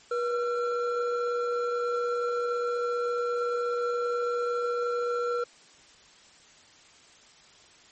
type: tone pair together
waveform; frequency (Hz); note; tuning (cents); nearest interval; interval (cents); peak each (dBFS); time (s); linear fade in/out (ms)
triangle; 482.1 / 1357.3; B4 / F6; -42 / -50; octave + tritone; 1792; -25 / -30; 0.11-5.44; 5
effects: white hiss -55 dBFS RMS until 7.91 s + MP3 32 kbps